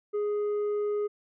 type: tone with tanh clipping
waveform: sine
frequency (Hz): 415.3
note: G#4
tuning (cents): 0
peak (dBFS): -27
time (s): 0.13-1.08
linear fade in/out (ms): 20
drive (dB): 4
effects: none